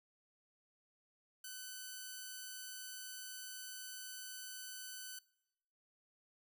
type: tone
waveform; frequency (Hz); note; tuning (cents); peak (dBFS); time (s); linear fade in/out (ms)
5% pulse; 1508; F#6; +32; -35; 1.44-5.19; 5
effects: noise-tail reverb RT60 0.9 s tail -22 dB re dry